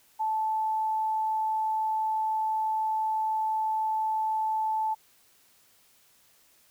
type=tone; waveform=sine; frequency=874 Hz; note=A5; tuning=12 cents flat; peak=-25 dBFS; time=0.19-4.95 s; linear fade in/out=20 ms; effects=white hiss -62 dBFS RMS until 6.7 s